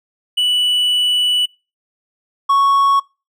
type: tone pair in turn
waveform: triangle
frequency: 2960 / 1108.7 Hz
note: F#7 / C#6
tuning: 0 / 0 cents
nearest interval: octave + perfect fourth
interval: 1700 cents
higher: first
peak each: -11 / -8 dBFS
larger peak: second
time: 0.37-1.46 / 2.49-3 s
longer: first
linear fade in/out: 10 ms
effects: noise-tail reverb RT60 0.3 s tail -25 dB re dry